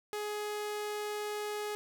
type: tone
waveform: sawtooth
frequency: 418.8 Hz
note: G#4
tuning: 15 cents sharp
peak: -31 dBFS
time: 0.13-1.75 s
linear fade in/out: 0 ms
effects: none